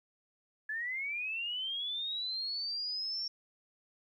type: linear sweep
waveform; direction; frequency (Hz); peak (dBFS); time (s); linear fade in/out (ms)
sine; up; 1700 to 5500; -34; 0.69-3.28; 5
effects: 12-bit